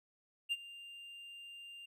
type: tone with ADSR envelope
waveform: triangle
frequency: 2794 Hz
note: F7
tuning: in tune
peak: -29 dBFS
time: 0.49-1.86 s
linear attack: 30 ms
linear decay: 38 ms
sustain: -18 dB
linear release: 9 ms
effects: none